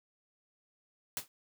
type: noise with exponential decay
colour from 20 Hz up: white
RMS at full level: -32 dBFS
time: 1.17-1.28 s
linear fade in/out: 1 ms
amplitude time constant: 23 ms
effects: high-pass 80 Hz 12 dB/octave